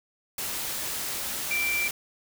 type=tone in noise; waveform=sine; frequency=2349 Hz; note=D7; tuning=in tune; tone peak=-25 dBFS; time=1.51-1.88 s; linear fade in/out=2 ms; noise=white; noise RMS=-32 dBFS; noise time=0.38-1.91 s; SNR=+4 dB; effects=none